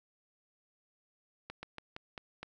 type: slowing click train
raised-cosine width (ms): 0.3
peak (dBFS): -26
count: 6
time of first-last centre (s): 1.5-2.43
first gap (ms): 130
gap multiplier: 1.18
effects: none